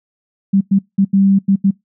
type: tone bursts at uneven times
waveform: sine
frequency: 195.7 Hz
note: G3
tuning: 3 cents flat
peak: -8 dBFS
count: 6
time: 0.53-0.61 / 0.71-0.79 / 0.98-1.05 / 1.13-1.39 / 1.48-1.56 / 1.64-1.71 s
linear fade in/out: 10 ms
effects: noise-tail reverb RT60 0.2 s tail -26 dB re dry